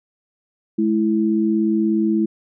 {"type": "tone pair together", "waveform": "sine", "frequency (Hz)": [213, 329.6], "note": ["G#3", "E4"], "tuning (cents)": [44, 0], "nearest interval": "minor sixth", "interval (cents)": 756, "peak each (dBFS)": -18, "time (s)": [0.78, 2.26], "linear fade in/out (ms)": 10, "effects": []}